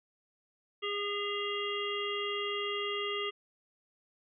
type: harmonic tone with a mistuned harmonic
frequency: 408.5 Hz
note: G#4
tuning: 29 cents flat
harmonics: 1 / 3 / 5 / 7 / 8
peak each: -36 / -39 / -40 / -38 / -41 dBFS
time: 0.82-3.31 s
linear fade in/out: 20 ms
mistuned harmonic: 7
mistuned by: -32 cents
effects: none